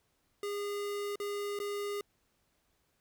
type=tone with dropouts; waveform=square; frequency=407.9 Hz; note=G#4; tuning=31 cents flat; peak=-35 dBFS; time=0.43-2.01 s; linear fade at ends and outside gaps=2 ms; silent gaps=1.157-1.2 / 1.59-1.6 s; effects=pink hiss -75 dBFS RMS until 3 s